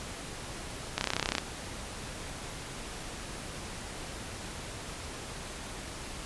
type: click train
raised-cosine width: 0.2 ms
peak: -10 dBFS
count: 14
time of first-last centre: 0.98-1.382 s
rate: 32.3 Hz
effects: pink hiss -41 dBFS RMS until 6.25 s + resampled to 24000 Hz